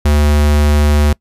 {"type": "tone", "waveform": "square", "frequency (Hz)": 73.9, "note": "D2", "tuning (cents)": 11, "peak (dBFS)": -9, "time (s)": [0.05, 1.13], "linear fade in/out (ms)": 5, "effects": ["noise-tail reverb RT60 0.1 s tail -24 dB re dry", "resampled to 32000 Hz"]}